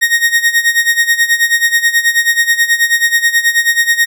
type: tone with tremolo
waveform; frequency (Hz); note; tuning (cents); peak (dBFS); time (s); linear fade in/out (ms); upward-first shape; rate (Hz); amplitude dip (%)
40% pulse; 1864.7; A#6; 0; -5; 0.01-4.06; 20; sine; 9.3; 80
effects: none